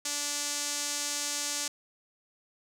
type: tone with band-pass filter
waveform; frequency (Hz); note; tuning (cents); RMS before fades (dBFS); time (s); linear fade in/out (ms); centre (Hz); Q
sawtooth; 290.9; D4; -16; -33; 0.05-1.68; 5; 6800; 1.8
effects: none